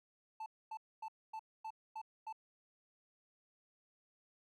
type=tone bursts; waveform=triangle; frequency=880 Hz; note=A5; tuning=in tune; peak=-40 dBFS; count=7; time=0.4-2.327 s; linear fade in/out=5 ms; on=61 ms; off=250 ms; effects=none